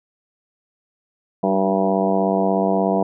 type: harmonic tone with a mistuned harmonic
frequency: 96.6 Hz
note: G2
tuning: 25 cents flat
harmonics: 2 / 3 / 4 / 5 / 6 / 7 / 8 / 9 / 10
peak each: -21 / -26 / -25 / -24 / -29 / -21 / -28 / -32 / -29 dBFS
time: 1.43-3.03 s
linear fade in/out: 5 ms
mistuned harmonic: 3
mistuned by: +33 cents
effects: none